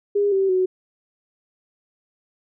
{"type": "tone with pitch steps", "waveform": "sine", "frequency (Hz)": [406.8, 386.8, 371], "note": ["G#4", "G4", "F#4"], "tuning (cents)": [-36, -23, 5], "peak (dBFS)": -16, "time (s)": [0.15, 0.66], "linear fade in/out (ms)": 10, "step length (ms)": 170, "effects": []}